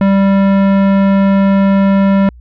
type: tone with tanh clipping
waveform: sine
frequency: 196 Hz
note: G3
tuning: in tune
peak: -9 dBFS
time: 0.01-2.29 s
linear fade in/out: 2 ms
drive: 18 dB
effects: added 60 Hz sine -34 dBFS peak until 2.4 s